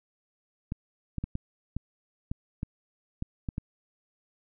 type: clicks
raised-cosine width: 5 ms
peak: -19 dBFS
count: 10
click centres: 0.721 / 1.183 / 1.24 / 1.354 / 1.766 / 2.315 / 2.631 / 3.224 / 3.488 / 3.581 s
effects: none